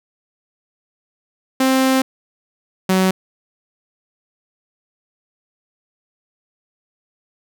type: tone pair in turn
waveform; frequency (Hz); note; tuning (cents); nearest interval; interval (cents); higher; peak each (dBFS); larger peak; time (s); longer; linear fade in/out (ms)
sawtooth; 263 / 187.75; C4 / F#3; +9 / +26; tritone; 583; first; -9; neither; 1.6-2.02 / 2.89-3.11; first; 5
effects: none